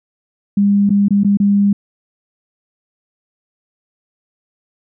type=tone with dropouts; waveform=sine; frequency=201.5 Hz; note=G3; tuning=48 cents sharp; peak=-9 dBFS; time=0.57-1.73 s; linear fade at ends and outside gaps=5 ms; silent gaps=0.894-0.903 / 1.084-1.106 / 1.235-1.246 / 1.372-1.4 s; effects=none